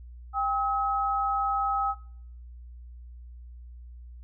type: tone pair together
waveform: sine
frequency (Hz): 794.4 / 1281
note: G5 / E6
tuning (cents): +23 / -50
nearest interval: minor sixth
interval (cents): 827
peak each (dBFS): -27 / -27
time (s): 0.33-1.95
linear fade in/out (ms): 50
effects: noise-tail reverb RT60 0.6 s tail -21 dB re dry + added 60 Hz sine -42 dBFS peak until 4.23 s